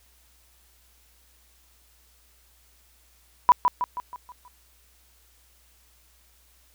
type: tone with echo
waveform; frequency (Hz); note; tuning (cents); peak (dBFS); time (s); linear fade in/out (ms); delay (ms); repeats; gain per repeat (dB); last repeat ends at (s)
sine; 987.8; B5; 0; -10; 3.49-3.52; 0; 160; 6; -6; 4.48
effects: added 60 Hz sine -61 dBFS peak until 6.74 s + white hiss -61 dBFS RMS until 6.74 s